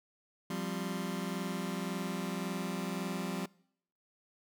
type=chord; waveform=sawtooth; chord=F suspended second; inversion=none; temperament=just; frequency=174.61 / 196.44 / 261.9 Hz; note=F3 / G3 / C4; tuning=0 / +4 / +2 cents; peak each=-34 / -34 / -37 dBFS; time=0.5-3.46 s; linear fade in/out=5 ms; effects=noise-tail reverb RT60 0.7 s tail -24 dB re dry